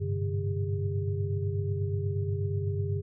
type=tone cluster; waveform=sine; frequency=97 / 105.2 / 128.4 / 145.9 / 402.1 Hz; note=G2 / G#2 / C3 / D3 / G4; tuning=-18 / +23 / -32 / -11 / +44 cents; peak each=-29 / -38 / -38 / -35 / -36 dBFS; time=0-3.02 s; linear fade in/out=20 ms; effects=none